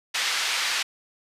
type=band-pass noise; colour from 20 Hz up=pink; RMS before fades=-26 dBFS; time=0.14-0.83 s; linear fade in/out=10 ms; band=1700 to 5500 Hz; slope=12 dB/octave; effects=resampled to 32000 Hz